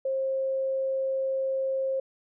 sine tone, 533 Hz, C5, 32 cents sharp, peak -25 dBFS, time 0.05-2 s, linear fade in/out 5 ms, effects none

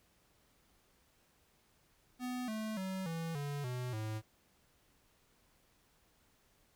square tone with pitch steps, 249.9 / 217.6 / 189.39 / 164.87 / 143.53 / 124.95 / 108.78 Hz, B3 / A3 / F#3 / E3 / D3 / B2 / A2, +21 / -19 / +41 / +1 / -39 / +21 / -19 cents, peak -38 dBFS, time 2.19-4.22 s, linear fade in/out 50 ms, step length 290 ms, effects pink hiss -71 dBFS RMS until 6.75 s

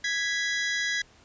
sawtooth tone pair together, 1661.2 / 1975.5 Hz, G#6 / B6, 0 / 0 cents, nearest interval minor third, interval 300 cents, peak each -25 dBFS, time 0.04-1.02 s, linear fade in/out 5 ms, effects pink hiss -57 dBFS RMS until 1.24 s + resampled to 16000 Hz

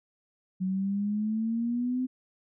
sine exponential sweep, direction up, 184.8 to 258.2 Hz, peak -26 dBFS, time 0.6-2.07 s, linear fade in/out 20 ms, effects none

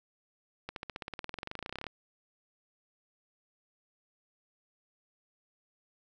accelerating click train, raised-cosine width 0.3 ms, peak -22 dBFS, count 27, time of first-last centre 0.69-1.867 s, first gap 72 ms, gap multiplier 0.96, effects none

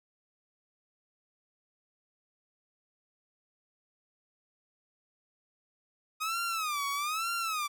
sawtooth tone with vibrato, 1244.5 Hz, D#6, in tune, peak -27 dBFS, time 6.2-7.68 s, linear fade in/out 20 ms, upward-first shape sine, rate 1.1 Hz, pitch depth 180 cents each way, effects none

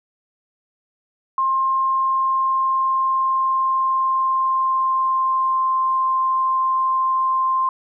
sine tone with pitch glide, 1061 to 1048.8 Hz, C6 to C6, +24 to +4 cents, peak -16 dBFS, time 1.38-7.69 s, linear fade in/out 2 ms, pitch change -20 cents, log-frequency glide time 1.77-6.13 s, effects none

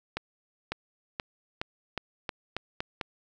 accelerating click train, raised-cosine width 0.3 ms, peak -15 dBFS, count 9, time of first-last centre 0.17-3.012 s, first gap 550 ms, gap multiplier 0.87, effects none

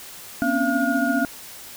sine tone cluster, 240 / 266.2 / 280.9 / 683 / 1437 Hz, B3 / C4 / C#4 / F5 / F6, -49 / +30 / +23 / -39 / +49 cents, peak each -25 dBFS, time 0.42-1.25 s, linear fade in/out 0 ms, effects white hiss -40 dBFS RMS until 1.76 s

